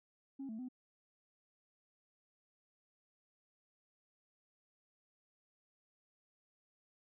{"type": "tone with pitch steps", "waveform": "sine", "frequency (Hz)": [271.9, 220.8, 253.8], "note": ["C#4", "A3", "B3"], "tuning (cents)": [-33, 6, 47], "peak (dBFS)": -40, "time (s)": [0.39, 0.687], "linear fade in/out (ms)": 10, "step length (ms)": 99, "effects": ["tanh soft clip ceiling -39 dBFS"]}